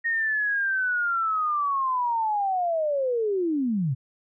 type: linear sweep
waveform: sine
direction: down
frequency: 1864.7 to 120 Hz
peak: -22 dBFS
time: 0.04-3.95 s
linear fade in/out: 20 ms
effects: none